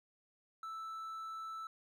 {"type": "tone", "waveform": "triangle", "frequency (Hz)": 1318.5, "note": "E6", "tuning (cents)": 0, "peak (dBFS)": -40, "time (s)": [0.63, 1.67], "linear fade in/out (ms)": 2, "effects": []}